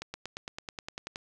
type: accelerating click train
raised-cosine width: 0.2 ms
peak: -20 dBFS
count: 12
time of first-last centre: 0.02-1.159 s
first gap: 120 ms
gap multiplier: 0.97
effects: none